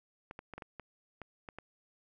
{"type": "clicks", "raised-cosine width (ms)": 0.5, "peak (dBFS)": -29, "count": 9, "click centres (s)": [0.311, 0.391, 0.537, 0.58, 0.622, 0.797, 1.217, 1.488, 1.586], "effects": []}